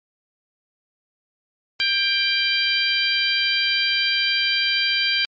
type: harmonic tone with a mistuned harmonic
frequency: 787 Hz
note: G5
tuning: 7 cents sharp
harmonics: 2 / 3 / 4 / 5 / 6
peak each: -26 / -23 / -23 / -27 / -24 dBFS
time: 1.8-5.25 s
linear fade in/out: 0 ms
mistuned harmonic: 2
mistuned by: +20 cents
effects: MP3 32 kbps